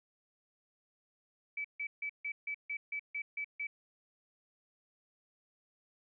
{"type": "tone bursts", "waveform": "sine", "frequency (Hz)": 2300, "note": "D7", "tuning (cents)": -37, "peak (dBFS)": -35, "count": 10, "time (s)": [1.57, 3.67], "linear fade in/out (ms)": 5, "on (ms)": 75, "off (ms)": 150, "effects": []}